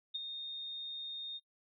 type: tone with ADSR envelope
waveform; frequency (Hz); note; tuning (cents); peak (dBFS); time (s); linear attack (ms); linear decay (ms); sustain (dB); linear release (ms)
sine; 3679; A#7; -24; -33; 0.14-1.4; 14; 20; -7; 38
effects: noise-tail reverb RT60 0.1 s tail -21 dB re dry